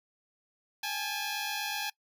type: tone pair together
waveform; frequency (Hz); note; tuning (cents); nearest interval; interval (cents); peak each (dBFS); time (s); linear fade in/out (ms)
10% pulse; 809.8 / 858; G#5 / A5; -44 / -44; minor second; 100; -27; 0.83-1.9; 5
effects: noise-tail reverb RT60 0.1 s tail -23 dB re dry